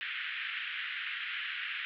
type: band-pass noise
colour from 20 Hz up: pink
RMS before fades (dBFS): -38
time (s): 0.01-1.85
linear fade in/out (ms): 0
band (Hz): 1500 to 3200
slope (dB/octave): 48
effects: none